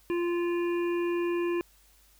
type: harmonic tone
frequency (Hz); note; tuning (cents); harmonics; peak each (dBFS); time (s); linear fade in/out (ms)
346.6; F4; -13; 1 / 3 / 5 / 7 / 8; -26 / -39 / -44 / -43 / -47; 0.1-1.61; 0
effects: added 50 Hz sine -62 dBFS peak until 2.19 s + white hiss -62 dBFS RMS until 2.19 s